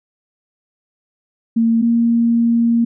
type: tone pair in turn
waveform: sine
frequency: 228.6 / 233 Hz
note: A#3 / A#3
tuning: -34 / -1 cents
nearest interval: unison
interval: 33 cents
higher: second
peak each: -11 dBFS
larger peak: neither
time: 1.56-1.82 / 1.82-2.85 s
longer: second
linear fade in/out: 10 ms
effects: none